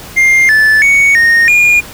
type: tone with pitch steps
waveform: triangle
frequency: 2110 / 1746 / 2230 / 1852 / 2427 Hz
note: C7 / A6 / C#7 / A#6 / D#7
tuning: +14 / -14 / +10 / -12 / -44 cents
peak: -3 dBFS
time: 0.16-1.81 s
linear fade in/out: 20 ms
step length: 330 ms
effects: pink hiss -30 dBFS RMS until 1.93 s